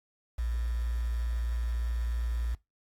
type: tone with quantisation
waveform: sine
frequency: 58.4 Hz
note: A#1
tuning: 4 cents sharp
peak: -28 dBFS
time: 0.38-2.55 s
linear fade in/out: 10 ms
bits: 8
effects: noise-tail reverb RT60 0.2 s tail -21 dB re dry + AAC 64 kbps